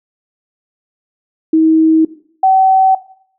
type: tone pair in turn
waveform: sine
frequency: 319.1 / 762.5 Hz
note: D#4 / G5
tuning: +44 / -48 cents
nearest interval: octave + minor third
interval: 1508 cents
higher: second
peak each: -6 dBFS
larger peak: neither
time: 1.53-2.05 / 2.43-2.95 s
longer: neither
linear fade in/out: 5 ms
effects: noise-tail reverb RT60 0.6 s tail -17 dB re dry